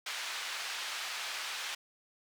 white band-pass noise, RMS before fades -39 dBFS, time 0.06-1.75 s, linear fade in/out 5 ms, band 1000 to 4000 Hz, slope 12 dB/octave, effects none

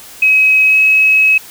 sine tone with pitch glide, 2547 to 2563 Hz, D#7 to E7, +40 to -49 cents, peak -6 dBFS, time 0.22-1.38 s, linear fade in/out 5 ms, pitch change +11 cents, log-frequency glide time 0.67-0.77 s, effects white hiss -35 dBFS RMS until 1.5 s

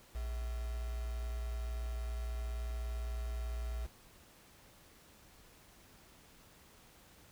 sine tone with quantisation, 58.9 Hz, A#1, 19 cents sharp, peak -36 dBFS, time 0.14-3.87 s, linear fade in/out 20 ms, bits 8, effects pink hiss -61 dBFS RMS until 7.31 s

